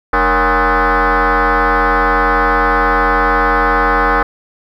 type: tone with frequency modulation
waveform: sine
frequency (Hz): 212.6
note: G#3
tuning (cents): +41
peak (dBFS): -8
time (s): 0.13-4.23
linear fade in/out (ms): 5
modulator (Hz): 257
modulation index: 5.8
effects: tanh soft clip ceiling -6 dBFS + 8-bit